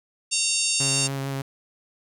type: harmonic tone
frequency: 918 Hz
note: A#5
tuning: 27 cents flat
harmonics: 3 / 4 / 5 / 6 / 7 / 8 / 9 / 10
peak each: -29 / -32 / -29 / -30 / -29 / -29 / -32 / -28 dBFS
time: 0.31-1.08 s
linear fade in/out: 20 ms
type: tone with vibrato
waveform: sawtooth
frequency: 136.7 Hz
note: C#3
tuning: 24 cents flat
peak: -23 dBFS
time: 0.8-1.42 s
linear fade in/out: 5 ms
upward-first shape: triangle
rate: 6.7 Hz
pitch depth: 19 cents each way
effects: none